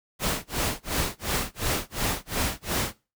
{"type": "noise with tremolo", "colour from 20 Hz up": "pink", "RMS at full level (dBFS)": -25, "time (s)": [0.19, 2.95], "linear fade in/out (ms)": 50, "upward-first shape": "sine", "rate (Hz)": 2.8, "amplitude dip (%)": 100, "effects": ["noise-tail reverb RT60 0.3 s tail -21 dB re dry"]}